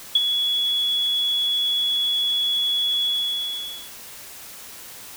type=tone with ADSR envelope; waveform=sine; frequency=3377 Hz; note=G#7; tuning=28 cents sharp; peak=-11 dBFS; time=0.15-3.92 s; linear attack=5 ms; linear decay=31 ms; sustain=-8 dB; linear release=860 ms; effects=white hiss -40 dBFS RMS until 5.16 s